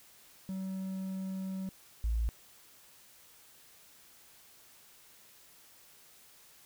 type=tone pair in turn; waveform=triangle / sine; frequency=190 / 56.49 Hz; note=F#3 / A1; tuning=+46 / +46 cents; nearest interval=octave + major sixth; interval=2100 cents; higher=first; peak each=-33 / -28 dBFS; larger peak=second; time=0.49-1.69 / 2.04-2.29 s; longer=first; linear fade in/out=0 ms; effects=white hiss -59 dBFS RMS until 6.65 s